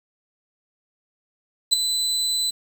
30% pulse tone with ADSR envelope, 4010 Hz, B7, 26 cents sharp, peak -8 dBFS, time 1.71-2.51 s, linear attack 23 ms, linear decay 7 ms, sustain -10 dB, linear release 15 ms, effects 7-bit

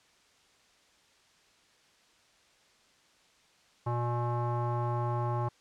square tone with low-pass filter, 120 Hz, B2, 49 cents flat, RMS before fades -31 dBFS, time 3.86-5.49 s, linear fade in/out 10 ms, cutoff 980 Hz, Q 5.9, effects white hiss -64 dBFS RMS until 5.6 s + low-pass 6000 Hz 12 dB/octave

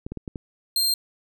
clicks, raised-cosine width 3 ms, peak -19 dBFS, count 5, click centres 0.065 / 0.12 / 0.173 / 0.278 / 0.358 s
sawtooth tone, 4186 Hz, C8, in tune, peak -17 dBFS, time 0.76-0.94 s, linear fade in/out 2 ms
effects none

